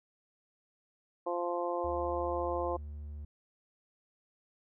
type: harmonic tone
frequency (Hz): 174.3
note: F3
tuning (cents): -3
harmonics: 2 / 3 / 4 / 5 / 6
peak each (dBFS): -37 / -35 / -38 / -40 / -39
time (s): 1.26-2.77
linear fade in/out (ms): 10
type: tone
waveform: triangle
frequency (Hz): 73.9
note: D2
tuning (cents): +11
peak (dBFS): -38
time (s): 1.84-3.25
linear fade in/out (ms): 5
effects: none